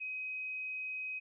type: tone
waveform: sine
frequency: 2525 Hz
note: D#7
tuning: 25 cents sharp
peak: -37 dBFS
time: 0-1.2 s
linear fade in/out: 20 ms
effects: none